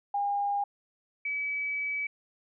sine tone pair in turn, 809 / 2288 Hz, G#5 / D7, -46 / -46 cents, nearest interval octave + tritone, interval 1800 cents, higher second, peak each -26 / -29 dBFS, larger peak first, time 0.14-0.64 / 1.25-2.07 s, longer second, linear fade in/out 5 ms, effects none

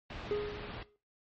pink low-pass noise, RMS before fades -44 dBFS, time 0.1-0.83 s, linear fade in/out 2 ms, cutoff 3800 Hz, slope 24 dB/octave
triangle tone with exponential decay, 416 Hz, G#4, 3 cents sharp, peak -26 dBFS, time 0.31-0.96 s, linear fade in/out 0 ms, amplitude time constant 140 ms
effects noise-tail reverb RT60 0.3 s tail -18 dB re dry + MP3 32 kbps

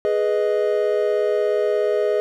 triangle chord, G# minor, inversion none, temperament equal with one note detuned, 417 / 493.9 / 622.3 Hz, G#4 / B4 / D#5, +7 / 0 / 0 cents, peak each -18 / -22 / -20 dBFS, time 0.05-2.2 s, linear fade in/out 0 ms, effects none

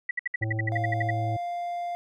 sine tone bursts, 1957 Hz, B6, 16 cents flat, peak -24 dBFS, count 13, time 0.09-1.106 s, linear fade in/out 5 ms, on 20 ms, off 63 ms
harmonic tone, 110 Hz, A2, in tune, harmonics 1 / 3 / 5 / 7, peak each -27 / -37 / -41 / -44 dBFS, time 0.41-1.37 s, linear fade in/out 10 ms
triangle tone, 698.5 Hz, F5, in tune, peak -27 dBFS, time 0.72-1.95 s, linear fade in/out 0 ms
effects none

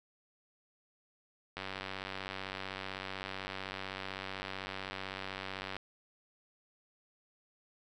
click train, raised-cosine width 0.3 ms, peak -23 dBFS, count 403, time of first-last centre 1.57-5.766 s, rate 95.8 Hz, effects none

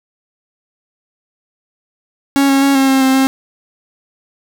45% pulse tone with pitch steps, 277 / 272.9 / 276.7 / 269 / 267 / 263.9 / 266.6 Hz, C#4 / C#4 / C#4 / C4 / C4 / C4 / C4, -1 / -27 / -3 / +48 / +35 / +15 / +33 cents, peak -9 dBFS, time 2.36-3.27 s, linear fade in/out 0 ms, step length 130 ms, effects none

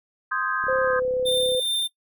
sine chord, Ab major seventh, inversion first, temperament equal, 1046.5 / 1244.5 / 1568 / 1661.2 Hz, C6 / Eb6 / G6 / Ab6, 0 / 0 / 0 / 0 cents, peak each -30 / -28 / -27 / -30 dBFS, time 0.31-1 s, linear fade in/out 10 ms
click train, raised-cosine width 2 ms, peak -29 dBFS, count 32, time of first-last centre 0.64-1.549 s, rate 34.1 Hz
sine tone with pitch glide, 522 to 507.1 Hz, C5 to B4, -4 to +46 cents, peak -21 dBFS, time 0.68-1.6 s, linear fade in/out 5 ms, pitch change -50 cents, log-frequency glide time 0.82-0.96 s
square tone with tremolo, 3594 Hz, A7, 36 cents sharp, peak -22 dBFS, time 1.25-1.88 s, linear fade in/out 20 ms, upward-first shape sine, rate 2.5 Hz, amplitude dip 30%
effects noise-tail reverb RT60 0.1 s tail -18 dB re dry

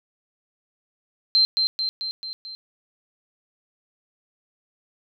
sine tone with echo, 4129 Hz, C8, 24 cents flat, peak -14 dBFS, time 1.35-1.45 s, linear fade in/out 0 ms, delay 220 ms, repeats 5, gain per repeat -4 dB, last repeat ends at 2.55 s, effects none

